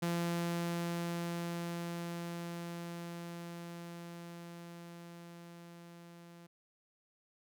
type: tone with level ramp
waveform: sawtooth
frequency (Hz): 171.1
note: F3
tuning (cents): -35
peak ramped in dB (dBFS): -28 to -49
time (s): 0.02-6.47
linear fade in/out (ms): 10
effects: none